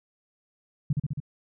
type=tone with echo; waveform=sine; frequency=144.3 Hz; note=D3; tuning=30 cents flat; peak=-20 dBFS; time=0.9-0.93 s; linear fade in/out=5 ms; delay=68 ms; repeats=4; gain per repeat=-2 dB; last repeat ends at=1.202 s; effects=none